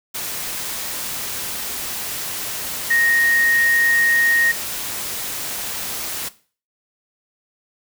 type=tone in noise; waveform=sine; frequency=1864.7 Hz; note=A#6; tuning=in tune; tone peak=-14 dBFS; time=2.9-4.52 s; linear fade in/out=10 ms; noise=white; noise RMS=-27 dBFS; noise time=0.14-6.29 s; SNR=+10 dB; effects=noise-tail reverb RT60 0.4 s tail -17 dB re dry